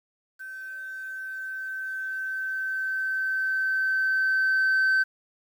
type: tone with level ramp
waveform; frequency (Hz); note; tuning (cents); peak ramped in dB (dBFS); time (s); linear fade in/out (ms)
sine; 1541; G6; -30; -36 to -16; 0.39-5.04; 20
effects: tanh soft clip ceiling -18 dBFS + 9-bit